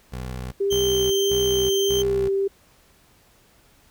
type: tone bursts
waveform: 20% pulse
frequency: 63 Hz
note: B1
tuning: 35 cents sharp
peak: -25 dBFS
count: 4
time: 0.12-2.29 s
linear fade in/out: 10 ms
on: 400 ms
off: 190 ms
type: tone with vibrato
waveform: sine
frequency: 395 Hz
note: G4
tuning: 13 cents sharp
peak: -19 dBFS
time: 0.6-2.48 s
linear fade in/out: 10 ms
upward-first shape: sine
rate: 1.6 Hz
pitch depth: 17 cents each way
type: tone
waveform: 30% pulse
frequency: 3136 Hz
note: G7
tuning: in tune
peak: -21 dBFS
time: 0.7-2.03 s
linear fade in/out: 20 ms
effects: pink hiss -57 dBFS RMS until 3.9 s